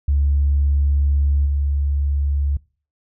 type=tone with level steps; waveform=sine; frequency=71 Hz; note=C#2; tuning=42 cents sharp; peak=-13 / -16 dBFS; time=0.08-2.57 s; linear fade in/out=5 ms; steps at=1.45 s; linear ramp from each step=20 ms; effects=noise-tail reverb RT60 0.4 s tail -24 dB re dry + tanh soft clip ceiling -9 dBFS